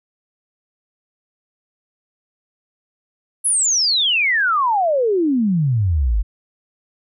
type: exponential sweep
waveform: sine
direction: down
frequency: 11000 to 46.25 Hz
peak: -14 dBFS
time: 3.44-6.23 s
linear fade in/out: 20 ms
effects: none